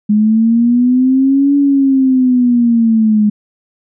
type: linear two-way sweep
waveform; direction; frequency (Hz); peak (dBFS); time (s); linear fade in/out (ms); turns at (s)
sine; up then down; 207.7 to 284.6 to 207.7; -7; 0.09-3.3; 10; 1.56
effects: none